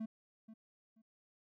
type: tone with echo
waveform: triangle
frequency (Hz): 221.2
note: A3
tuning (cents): +9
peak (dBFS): -36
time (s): 0-0.06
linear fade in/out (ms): 10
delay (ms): 480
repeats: 2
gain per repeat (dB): -13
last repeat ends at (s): 1.02
effects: none